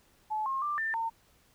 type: tone with pitch steps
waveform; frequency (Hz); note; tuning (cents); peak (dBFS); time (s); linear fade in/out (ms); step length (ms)
sine; 861 / 1072 / 1183 / 1787 / 909; A5 / C6 / D6 / A6 / A#5; -38 / +42 / +12 / +26 / -44; -29; 0.3-1.1; 20; 160
effects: pink hiss -65 dBFS RMS until 1.54 s